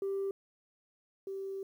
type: tone pair in turn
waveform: sine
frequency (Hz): 392 / 388.8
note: G4 / G4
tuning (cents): 0 / -14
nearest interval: unison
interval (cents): 14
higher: first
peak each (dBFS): -30 / -36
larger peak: first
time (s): 0.02-0.31 / 1.27-1.63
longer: second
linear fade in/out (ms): 2
effects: tanh soft clip ceiling -29 dBFS + 11-bit